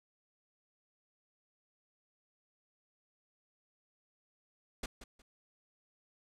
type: noise with echo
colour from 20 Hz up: pink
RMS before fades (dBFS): -38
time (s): 4.83-4.86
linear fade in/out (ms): 5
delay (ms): 180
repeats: 2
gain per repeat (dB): -12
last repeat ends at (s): 5.22
effects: low-pass 9000 Hz 12 dB/octave